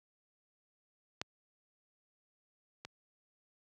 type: clicks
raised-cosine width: 0.2 ms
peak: -18 / -26 dBFS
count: 2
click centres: 1.215 / 2.85 s
effects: high-pass 80 Hz 12 dB/octave